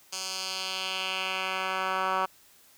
10% pulse tone with band-pass filter sweep, 188.5 Hz, F#3, 32 cents sharp, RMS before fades -31 dBFS, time 0.12-2.26 s, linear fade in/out 10 ms, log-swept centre 6000 to 1200 Hz, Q 1.8, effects white hiss -58 dBFS RMS until 2.77 s

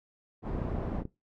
pink low-pass noise, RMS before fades -35 dBFS, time 0.42-1.04 s, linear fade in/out 50 ms, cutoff 740 Hz, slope 12 dB/octave
click train, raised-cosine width 3 ms, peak -24 dBFS, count 16, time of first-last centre 0.55-1.053 s, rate 29.8 Hz
effects noise-tail reverb RT60 0.2 s tail -18 dB re dry

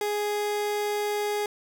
30% pulse tone, 415.3 Hz, G#4, in tune, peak -23 dBFS, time 0.01-1.46 s, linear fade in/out 2 ms, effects none

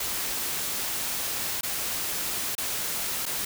white noise with dropouts, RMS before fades -30 dBFS, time 0-3.45 s, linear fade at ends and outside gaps 5 ms, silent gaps 1.61-1.631 / 2.552-2.58 / 3.256-3.262 s, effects none

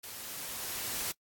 white noise with level ramp, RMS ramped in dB -44 to -34 dBFS, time 0.03-1.12 s, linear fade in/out 10 ms, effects noise-tail reverb RT60 0.1 s tail -25 dB re dry + AAC 64 kbps

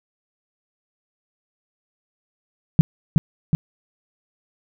sine tone with echo, 158.1 Hz, D#3, 28 cents sharp, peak -5 dBFS, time 2.79-2.81 s, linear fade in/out 0 ms, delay 370 ms, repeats 2, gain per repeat -4 dB, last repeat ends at 3.55 s, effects none

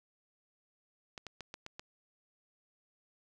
clicks, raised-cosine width 0.2 ms, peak -26 dBFS, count 6, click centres 1.178 / 1.267 / 1.407 / 1.541 / 1.664 / 1.795 s, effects none

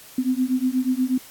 sine beating tone pair, 252 / 260.3 Hz, B3 / C4, +35 / -9 cents, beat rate 8.3 Hz, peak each -22 dBFS, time 0.18-1.18 s, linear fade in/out 5 ms, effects white hiss -45 dBFS RMS until 1.3 s + AAC 64 kbps

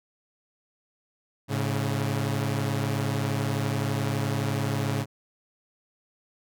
sawtooth tone pair together, 106.98 / 138.59 Hz, A2 / C#3, -48 / 0 cents, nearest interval major third, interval 448 cents, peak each -24 dBFS, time 1.48-5.06 s, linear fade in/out 50 ms, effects none

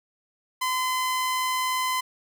sawtooth tone, 1023 Hz, C6, 39 cents flat, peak -20 dBFS, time 0.61-2.01 s, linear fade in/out 10 ms, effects none

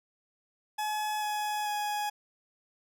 40% pulse tone with pitch steps, 850 / 842.2 / 834.4 Hz, G#5 / G#5 / G#5, +40 / +24 / +8 cents, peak -29 dBFS, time 0.78-2.1 s, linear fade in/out 10 ms, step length 440 ms, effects none

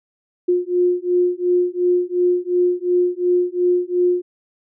sine beating tone pair, 355.5 / 358.3 Hz, F4 / F4, +31 / +44 cents, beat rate 2.8 Hz, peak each -18 dBFS, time 0.48-4.22 s, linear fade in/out 10 ms, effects none

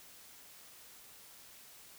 silence, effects white hiss -56 dBFS RMS until 1.98 s

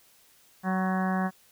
harmonic tone with a mistuned harmonic, 187.5 Hz, F#3, 23 cents sharp, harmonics 1 / 2 / 3 / 4 / 5 / 6 / 7 / 8 / 9 / 10, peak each -26 / -40 / -39 / -32 / -41 / -36 / -45 / -40 / -38 / -45 dBFS, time 0.63-1.31 s, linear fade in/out 50 ms, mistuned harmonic 6, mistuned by -25 cents, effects white hiss -60 dBFS RMS until 1.51 s

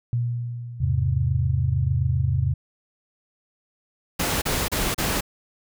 sine tone with exponential decay, 119.7 Hz, A#2, 46 cents sharp, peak -19 dBFS, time 0.13-1.88 s, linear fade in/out 0 ms, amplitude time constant 380 ms
sine chord, E augmented, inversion none, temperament equal, 82.41 / 103.83 / 130.81 Hz, E2 / G#2 / B#2, 0 / 0 / 0 cents, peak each -24 / -25 / -22 dBFS, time 0.8-2.54 s, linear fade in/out 10 ms
pink noise bursts, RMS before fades -24 dBFS, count 4, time 4.19-5.209 s, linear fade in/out 10 ms, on 230 ms, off 33 ms
effects none

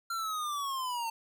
square linear sweep, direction down, 1378 to 899 Hz, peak -33 dBFS, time 0.1-1.1 s, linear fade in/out 5 ms, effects none

